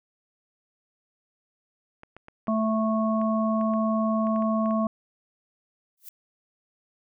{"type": "clicks", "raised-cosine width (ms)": 0.5, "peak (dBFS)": -29, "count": 12, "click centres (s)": [2.034, 2.166, 2.284, 2.472, 3.215, 3.612, 3.737, 4.27, 4.361, 4.423, 4.659, 4.709]}
{"type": "harmonic tone", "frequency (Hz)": 220, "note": "A3", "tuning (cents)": 0, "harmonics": [1, 3, 5], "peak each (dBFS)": [-23, -28, -30], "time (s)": [2.48, 4.87], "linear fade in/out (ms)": 2}
{"type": "noise with exponential growth", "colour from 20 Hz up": "violet", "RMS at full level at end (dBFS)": -37, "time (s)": [5.97, 6.09], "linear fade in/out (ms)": 5, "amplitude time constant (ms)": 24}
{"effects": []}